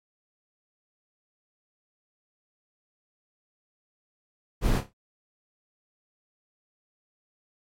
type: noise with echo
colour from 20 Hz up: brown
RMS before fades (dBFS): -22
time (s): 4.61-4.82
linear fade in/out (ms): 50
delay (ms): 29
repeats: 4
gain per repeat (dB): -9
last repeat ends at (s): 4.936
effects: MP3 64 kbps